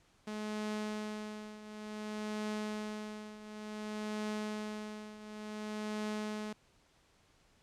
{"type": "tone with tremolo", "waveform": "sawtooth", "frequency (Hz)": 212.7, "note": "G#3", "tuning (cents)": 42, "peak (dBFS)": -31, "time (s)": [0.27, 6.53], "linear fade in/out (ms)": 5, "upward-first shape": "triangle", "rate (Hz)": 0.56, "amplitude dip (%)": 80, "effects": ["pink hiss -68 dBFS RMS until 7.62 s", "low-pass 8000 Hz 12 dB/octave"]}